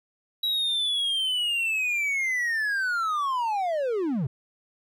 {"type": "linear sweep", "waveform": "triangle", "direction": "down", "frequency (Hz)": [3890, 116.5], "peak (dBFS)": -22, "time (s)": [0.43, 4.27], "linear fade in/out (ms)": 5, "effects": []}